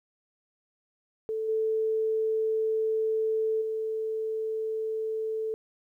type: tone with level steps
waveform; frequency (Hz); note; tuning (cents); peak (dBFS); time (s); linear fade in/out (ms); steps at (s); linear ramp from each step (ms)
sine; 440; A4; 0; -28 / -24 / -28; 1.29-5.54; 0; 1.48 / 3.61; 10
effects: 11-bit